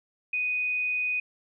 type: tone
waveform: sine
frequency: 2489 Hz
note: D#7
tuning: in tune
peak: -25 dBFS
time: 0.33-1.2 s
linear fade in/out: 5 ms
effects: none